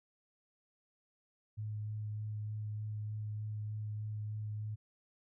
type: tone with vibrato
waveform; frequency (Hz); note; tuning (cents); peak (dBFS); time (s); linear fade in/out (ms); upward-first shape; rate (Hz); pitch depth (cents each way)
sine; 106.5; G#2; +44; -37; 1.57-4.76; 20; sine; 3.3; 11
effects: none